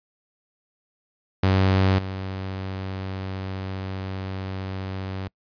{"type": "tone with level steps", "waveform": "sawtooth", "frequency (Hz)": 95.2, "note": "F#2", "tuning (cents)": 50, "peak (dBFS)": [-13, -25], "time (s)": [1.43, 5.28], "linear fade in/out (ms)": 5, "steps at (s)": 1.98, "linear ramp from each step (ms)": 10, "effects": ["noise-tail reverb RT60 0.1 s tail -26 dB re dry", "resampled to 11025 Hz"]}